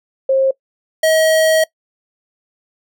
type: tone pair in turn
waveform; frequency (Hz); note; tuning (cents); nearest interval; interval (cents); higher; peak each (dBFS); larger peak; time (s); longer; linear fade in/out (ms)
sine / square; 534 / 636.4; C5 / D#5; +35 / +39; minor third; 304; second; -10 / -11; first; 0.29-0.51 / 1.03-1.64; second; 5
effects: noise-tail reverb RT60 0.1 s tail -22 dB re dry